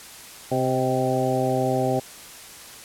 harmonic tone with a mistuned harmonic, 129.9 Hz, C3, 12 cents flat, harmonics 1 / 2 / 3 / 4 / 5 / 6, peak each -27 / -27 / -27 / -27 / -27 / -27 dBFS, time 0.51-2 s, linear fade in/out 10 ms, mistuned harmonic 5, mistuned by -36 cents, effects white hiss -42 dBFS RMS until 2.84 s + low-pass 12000 Hz 12 dB/octave

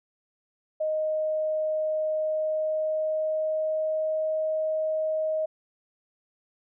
sine tone with pitch glide, 622 to 627.4 Hz, D#5 to D#5, -1 to +14 cents, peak -24 dBFS, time 0.8-5.46 s, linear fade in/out 10 ms, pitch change +15 cents, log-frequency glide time 2.15-4.31 s, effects none

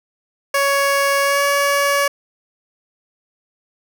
15% pulse tone with pitch glide, 558 to 565.5 Hz, C#5 to C#5, +11 to +34 cents, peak -8 dBFS, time 0.54-2.08 s, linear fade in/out 5 ms, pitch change +23 cents, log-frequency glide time 1.22-1.43 s, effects none

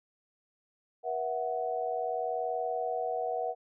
sine chord, B suspended fourth, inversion none, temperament equal with one note detuned, 481.2 / 659.3 / 740 Hz, B4 / E5 / F#5, -45 / 0 / 0 cents, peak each -35 / -35 / -33 dBFS, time 1.03-3.55 s, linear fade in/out 50 ms, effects none

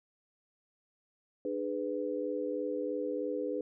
sine chord, G# diminished, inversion second, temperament just, 299 / 415.3 / 498.4 Hz, D4 / G#4 / B4, +31 / 0 / +16 cents, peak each -37 / -37 / -35 dBFS, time 1.45-3.61 s, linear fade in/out 2 ms, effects none

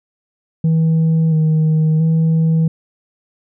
sine tone with pitch steps, 161.5 / 156.9 / 161.6 Hz, E3 / D#3 / E3, -35 / +15 / -34 cents, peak -8 dBFS, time 0.64-2.68 s, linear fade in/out 5 ms, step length 680 ms, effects tanh soft clip ceiling -10 dBFS

